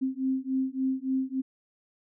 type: beating tone pair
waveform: sine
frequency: 261.6 / 265.1 Hz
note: C4 / C4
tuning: 0 / +23 cents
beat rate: 3.5 Hz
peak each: -29 dBFS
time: 0.01-1.42 s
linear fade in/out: 20 ms
effects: none